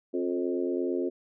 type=harmonic tone with a mistuned harmonic; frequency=88.9 Hz; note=F2; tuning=31 cents sharp; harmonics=3 / 4 / 5 / 6 / 7; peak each=-32 / -29 / -34 / -38 / -42 dBFS; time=0.13-1.1 s; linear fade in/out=20 ms; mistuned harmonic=5; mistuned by=-24 cents; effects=none